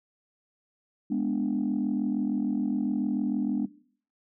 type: chord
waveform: sine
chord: G# diminished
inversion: none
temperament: equal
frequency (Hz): 207.7 / 246.9 / 293.7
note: G#3 / B3 / D4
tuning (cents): 0 / 0 / 0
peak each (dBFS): -28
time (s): 1.1-3.66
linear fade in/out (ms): 10
effects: noise-tail reverb RT60 0.5 s tail -18 dB re dry + tanh soft clip ceiling -19 dBFS